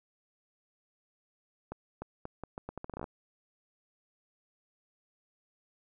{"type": "accelerating click train", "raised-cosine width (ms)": 1, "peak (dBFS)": -25, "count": 15, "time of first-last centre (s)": [1.72, 3.042], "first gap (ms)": 300, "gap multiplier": 0.78, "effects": []}